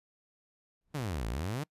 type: noise with exponential growth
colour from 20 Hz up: brown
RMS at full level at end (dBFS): -48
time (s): 0.81-1.04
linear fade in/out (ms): 1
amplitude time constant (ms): 49
type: exponential two-way sweep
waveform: sawtooth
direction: down then up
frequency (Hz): 160 to 51.91 to 160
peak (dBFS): -29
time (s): 0.94-1.64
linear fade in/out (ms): 10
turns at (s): 1.27
effects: noise-tail reverb RT60 0.1 s tail -26 dB re dry + resampled to 32000 Hz